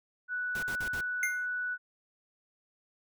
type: tone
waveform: sine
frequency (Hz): 1480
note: F#6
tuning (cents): 0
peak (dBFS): -31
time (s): 0.28-1.78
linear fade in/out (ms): 50
type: noise bursts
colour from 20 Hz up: pink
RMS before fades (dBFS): -42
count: 4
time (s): 0.55-1.008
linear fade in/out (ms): 2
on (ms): 77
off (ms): 50
type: tone with exponential decay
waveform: square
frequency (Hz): 2110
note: C7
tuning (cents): +14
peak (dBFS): -26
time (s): 1.23-1.46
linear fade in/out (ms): 1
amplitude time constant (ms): 50
effects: none